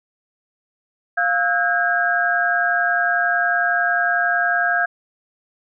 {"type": "tone cluster", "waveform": "sine", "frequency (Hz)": [699, 1307, 1488, 1619], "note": ["F5", "E6", "F#6", "G#6"], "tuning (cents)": [1, -15, 9, -45], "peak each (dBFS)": [-21, -27, -26, -18], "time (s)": [1.17, 4.86], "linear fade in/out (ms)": 10, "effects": []}